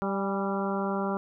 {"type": "harmonic tone with a mistuned harmonic", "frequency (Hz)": 196, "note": "G3", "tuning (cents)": 0, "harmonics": [1, 2, 3, 4, 5, 6, 7], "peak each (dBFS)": [-30, -33, -35, -36, -37, -38, -38], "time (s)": [0.02, 1.17], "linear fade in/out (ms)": 0, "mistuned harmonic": 4, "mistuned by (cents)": 35, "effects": []}